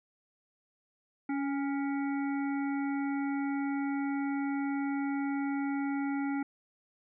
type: harmonic tone with a mistuned harmonic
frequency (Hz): 280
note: C#4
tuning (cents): +18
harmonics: 1 / 3 / 5 / 7 / 8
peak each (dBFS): -30 / -40 / -44 / -47 / -48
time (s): 1.29-6.43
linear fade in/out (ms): 5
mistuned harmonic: 3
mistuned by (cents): -38
effects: none

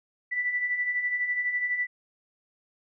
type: beating tone pair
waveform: sine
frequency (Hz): 1963 / 1975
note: B6 / B6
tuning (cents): -11 / 0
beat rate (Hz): 12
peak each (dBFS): -34 / -26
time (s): 0.31-1.87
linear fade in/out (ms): 20
effects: none

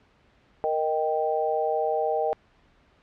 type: chord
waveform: sine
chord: Eb major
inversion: second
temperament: equal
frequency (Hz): 466.2 / 622.3 / 784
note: Bb4 / Eb5 / G5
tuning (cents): 0 / 0 / 0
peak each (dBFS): -27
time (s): 0.64-2.33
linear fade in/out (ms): 0
effects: pink hiss -61 dBFS RMS until 3.02 s + low-pass 3000 Hz 12 dB/octave

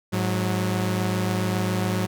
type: tone pair together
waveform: sawtooth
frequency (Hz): 105.34 / 183.4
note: G#2 / F#3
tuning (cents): +25 / -15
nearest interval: minor seventh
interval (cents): 960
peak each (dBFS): -21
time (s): 0.12-2.07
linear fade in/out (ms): 20
effects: none

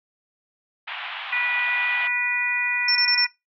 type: band-pass noise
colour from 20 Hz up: white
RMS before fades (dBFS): -33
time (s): 0.87-2.08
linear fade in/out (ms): 10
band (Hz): 720 to 3300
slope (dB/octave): 48
type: harmonic tone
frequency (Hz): 489.8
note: B4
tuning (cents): -14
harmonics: 2 / 3 / 4 / 5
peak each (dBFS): -35 / -32 / -24 / -23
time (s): 1.32-3.27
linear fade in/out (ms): 10
type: tone bursts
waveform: sine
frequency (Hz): 5410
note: E8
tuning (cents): +44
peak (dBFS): -18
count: 4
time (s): 2.88-3.249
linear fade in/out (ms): 5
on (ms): 75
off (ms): 23
effects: noise-tail reverb RT60 0.2 s tail -20 dB re dry

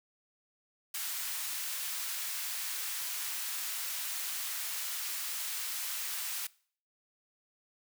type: high-pass noise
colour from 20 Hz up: white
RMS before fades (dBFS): -37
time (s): 0.94-6.47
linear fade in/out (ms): 5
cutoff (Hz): 1200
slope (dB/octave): 12
effects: noise-tail reverb RT60 0.5 s tail -22 dB re dry

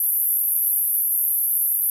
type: band-pass noise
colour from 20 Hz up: white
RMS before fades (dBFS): -21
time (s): 0-1.9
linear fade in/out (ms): 2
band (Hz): 11000 to 13000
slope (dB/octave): 96
effects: none

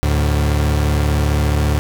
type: tone pair together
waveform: 35% pulse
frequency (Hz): 73.9 / 108.79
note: D2 / A2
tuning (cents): +11 / -19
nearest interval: perfect fifth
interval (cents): 670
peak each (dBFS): -13 / -18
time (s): 0.03-1.79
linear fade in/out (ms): 0
effects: none

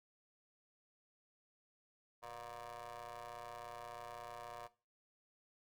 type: ring-modulated tone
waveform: 20% pulse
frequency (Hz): 116.54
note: A#2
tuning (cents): 0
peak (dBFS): -40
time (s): 2.22-4.68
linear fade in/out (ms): 20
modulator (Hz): 831
effects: noise-tail reverb RT60 0.3 s tail -17 dB re dry

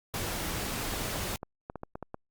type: noise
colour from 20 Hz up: pink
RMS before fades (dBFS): -34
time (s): 0.14-1.36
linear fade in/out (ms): 0
type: clicks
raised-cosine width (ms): 1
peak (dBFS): -23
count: 11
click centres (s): 0.938 / 1.009 / 1.058 / 1.159 / 1.431 / 1.699 / 1.757 / 1.834 / 1.955 / 2.027 / 2.144
effects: Opus 48 kbps

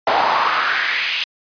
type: noise with high-pass filter sweep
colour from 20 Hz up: brown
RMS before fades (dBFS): -18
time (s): 0.07-1.24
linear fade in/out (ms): 2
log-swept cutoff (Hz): 690 to 2900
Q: 3
effects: resampled to 11025 Hz

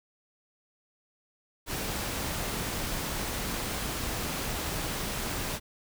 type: noise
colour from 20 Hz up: pink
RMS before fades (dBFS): -33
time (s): 1.66-5.6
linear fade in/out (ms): 50
effects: none

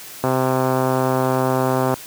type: click train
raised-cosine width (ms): 1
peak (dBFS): -5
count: 222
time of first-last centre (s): 0.24-1.94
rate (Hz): 130
effects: white hiss -37 dBFS RMS until 2.06 s + high-pass 80 Hz 12 dB/octave

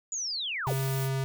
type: linear sweep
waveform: sine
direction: down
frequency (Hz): 6990 to 334.1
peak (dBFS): -30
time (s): 0.12-0.73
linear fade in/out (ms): 2
type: noise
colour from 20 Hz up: blue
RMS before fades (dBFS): -40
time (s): 0.66-1.1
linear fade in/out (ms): 50
type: tone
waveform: square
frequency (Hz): 134.2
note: C3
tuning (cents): +44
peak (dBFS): -28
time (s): 0.67-1.24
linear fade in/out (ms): 0
effects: none

